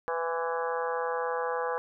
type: harmonic tone with a mistuned harmonic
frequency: 165.8 Hz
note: E3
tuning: 10 cents sharp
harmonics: 3 / 4 / 5 / 6 / 7 / 8 / 9 / 10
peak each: -31 / -41 / -35 / -37 / -37 / -44 / -41 / -41 dBFS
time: 0.08-1.78 s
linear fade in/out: 0 ms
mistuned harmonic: 6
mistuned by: +28 cents
effects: none